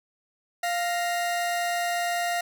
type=tone pair together; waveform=40% pulse; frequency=697.7 / 1869 Hz; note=F5 / A#6; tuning=-2 / +4 cents; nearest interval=octave + perfect fourth; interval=1706 cents; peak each=-25 / -31 dBFS; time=0.63-2.41 s; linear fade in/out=5 ms; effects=none